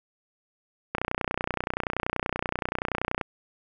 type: click train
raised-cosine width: 0.5 ms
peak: -11 dBFS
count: 70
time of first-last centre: 0.95-3.212 s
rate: 30.5 Hz
effects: none